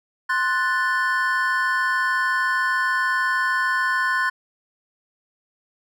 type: chord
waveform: triangle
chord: F# diminished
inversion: second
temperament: equal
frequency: 1046.5 / 1480 / 1760 Hz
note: C6 / F#6 / A6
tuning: 0 / 0 / 0 cents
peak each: -22 / -21 / -22 dBFS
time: 0.29-4.3 s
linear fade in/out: 10 ms
effects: none